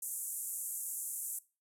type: band-pass noise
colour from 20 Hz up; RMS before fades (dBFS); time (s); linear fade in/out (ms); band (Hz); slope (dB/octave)
white; -40; 0.02-1.39; 5; 7300 to 13000; 48
effects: noise-tail reverb RT60 0.3 s tail -19 dB re dry